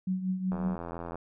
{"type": "tone with tremolo", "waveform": "sine", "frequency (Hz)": 186.4, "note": "F#3", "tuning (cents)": 13, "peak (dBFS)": -25, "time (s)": [0.07, 0.76], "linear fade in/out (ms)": 5, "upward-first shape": "triangle", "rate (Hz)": 5.4, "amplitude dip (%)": 70}
{"type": "click train", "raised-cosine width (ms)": 1, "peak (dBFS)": -24, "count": 55, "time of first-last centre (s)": [0.52, 1.156], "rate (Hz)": 84.9}
{"effects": []}